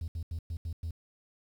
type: tone bursts at uneven times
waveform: triangle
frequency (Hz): 82.41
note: E2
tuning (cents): 0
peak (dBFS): -30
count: 6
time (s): 0.01-0.08 / 0.15-0.23 / 0.31-0.39 / 0.5-0.57 / 0.65-0.73 / 0.83-0.91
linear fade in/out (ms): 5
effects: tanh soft clip ceiling -28 dBFS + 10-bit